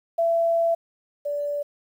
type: tone pair in turn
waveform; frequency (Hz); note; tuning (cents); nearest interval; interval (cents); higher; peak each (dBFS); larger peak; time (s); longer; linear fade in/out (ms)
sine; 670 / 580.3; E5 / D5; +28 / -21; major second; 249; first; -18 / -24; first; 0.18-0.75 / 1.25-1.63; first; 10
effects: 9-bit